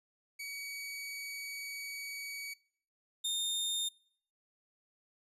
sawtooth tone pair in turn, 2263 / 3647 Hz, C#7 / A#7, +35 / -39 cents, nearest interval minor sixth, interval 826 cents, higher second, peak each -37 / -29 dBFS, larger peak second, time 0.39-2.54 / 3.24-3.89 s, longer first, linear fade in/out 10 ms, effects noise-tail reverb RT60 0.6 s tail -24 dB re dry + resampled to 32000 Hz

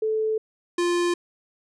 sine / square tone pair in turn, 436.7 / 348.9 Hz, A4 / F4, -13 / -2 cents, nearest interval major third, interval 389 cents, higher first, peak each -21 dBFS, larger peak neither, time 0.02-0.38 / 0.78-1.14 s, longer neither, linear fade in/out 5 ms, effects resampled to 22050 Hz

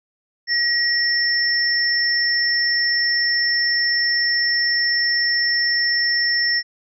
sine tone pair together, 1903 / 5382 Hz, A#6 / E8, +35 / +35 cents, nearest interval octave + tritone, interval 1800 cents, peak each -19 dBFS, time 0.47-6.63 s, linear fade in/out 50 ms, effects none

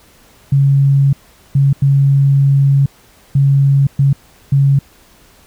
sine tone bursts at uneven times, 138.59 Hz, C#3, in tune, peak -7 dBFS, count 6, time 0.52-1.13 / 1.55-1.73 / 1.82-2.86 / 3.35-3.87 / 3.99-4.13 / 4.52-4.79 s, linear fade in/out 5 ms, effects pink hiss -47 dBFS RMS until 5.46 s

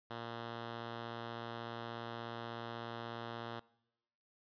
5% pulse tone, 116.54 Hz, A#2, in tune, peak -31 dBFS, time 0.1-3.6 s, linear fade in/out 10 ms, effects noise-tail reverb RT60 0.9 s tail -22 dB re dry + resampled to 11025 Hz

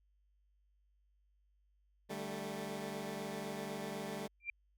15% pulse chord, D suspended fourth, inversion none, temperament equal with one note detuned, 149.31 / 196 / 220 Hz, D3 / G3 / A3, +29 / 0 / 0 cents, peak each -42 / -37 / -38 dBFS, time 2.09-4.28 s, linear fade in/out 20 ms
sine tone with exponential growth, 2370 Hz, D7, 15 cents sharp, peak -33 dBFS, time 4.4-4.5 s, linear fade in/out 2 ms, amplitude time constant 20 ms
effects added 50 Hz sine -70 dBFS peak until 4.77 s

